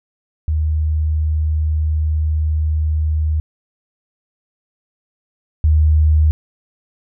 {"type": "tone pair in turn", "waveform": "sine", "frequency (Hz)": [77.4, 77.08], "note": ["D#2", "D#2"], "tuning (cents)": [-9, -16], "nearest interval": "unison", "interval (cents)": 7, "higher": "first", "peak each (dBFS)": [-14, -9], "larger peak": "second", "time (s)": [[0.48, 3.4], [5.64, 6.31]], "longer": "first", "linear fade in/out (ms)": 0, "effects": []}